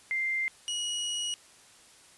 sine / sawtooth tone pair in turn, 2093 / 2906 Hz, C7 / F#7, 0 / -32 cents, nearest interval tritone, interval 568 cents, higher second, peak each -27 dBFS, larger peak neither, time 0.11-0.48 / 0.68-1.34 s, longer second, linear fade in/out 0 ms, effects white hiss -56 dBFS RMS until 2.17 s + resampled to 24000 Hz

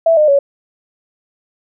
sine tone with pitch steps, 659.3 / 608.1 / 560.8 Hz, E5 / D#5 / C#5, 0 / -40 / +20 cents, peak -7 dBFS, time 0.06-0.39 s, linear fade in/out 5 ms, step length 110 ms, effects none

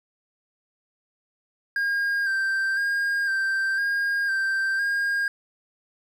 triangle tone with vibrato, 1594 Hz, G6, 28 cents sharp, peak -20 dBFS, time 1.76-5.28 s, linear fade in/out 2 ms, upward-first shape square, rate 0.99 Hz, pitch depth 28 cents each way, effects none

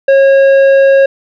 sine tone with tanh clipping, 545 Hz, C#5, 29 cents flat, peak -5 dBFS, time 0.08-1.06 s, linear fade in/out 5 ms, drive 9 dB, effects none

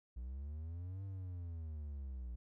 triangle linear two-way sweep, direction up then down, 58.27 to 98.3 to 58.27 Hz, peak -40 dBFS, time 0.16-2.36 s, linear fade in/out 10 ms, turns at 1.04 s, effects none

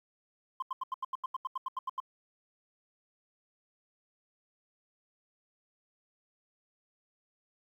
sine tone bursts, 1046.5 Hz, C6, in tune, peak -29 dBFS, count 14, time 0.6-2.002 s, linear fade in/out 5 ms, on 24 ms, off 82 ms, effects tanh soft clip ceiling -30 dBFS + 11-bit

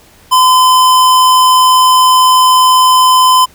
square tone, 1021 Hz, C6, 43 cents flat, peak -5 dBFS, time 0.31-3.46 s, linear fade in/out 20 ms, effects pink hiss -43 dBFS RMS until 3.54 s

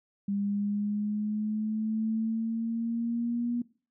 sine exponential sweep, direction up, 200 to 240.6 Hz, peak -27 dBFS, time 0.28-3.62 s, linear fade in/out 5 ms, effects noise-tail reverb RT60 0.4 s tail -20 dB re dry

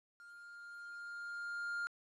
triangle tone with level ramp, 1405 Hz, F6, 10 cents sharp, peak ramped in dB -52 to -34 dBFS, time 0.2-1.87 s, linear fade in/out 0 ms, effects resampled to 24000 Hz + 12-bit

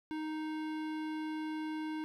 sine tone with hard clipping, 311.1 Hz, D#4, in tune, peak -38 dBFS, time 0.11-2.04 s, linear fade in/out 0 ms, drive 17 dB, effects none

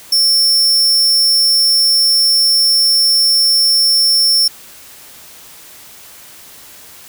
40% pulse tone, 5400 Hz, E8, 41 cents sharp, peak -8 dBFS, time 0.12-4.48 s, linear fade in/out 5 ms, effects white hiss -38 dBFS RMS until 7.08 s

